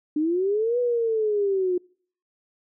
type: linear two-way sweep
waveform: sine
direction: up then down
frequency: 293.5 to 493.9 to 354.3 Hz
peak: -20 dBFS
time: 0.16-1.78 s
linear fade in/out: 5 ms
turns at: 0.79 s
effects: noise-tail reverb RT60 0.5 s tail -26 dB re dry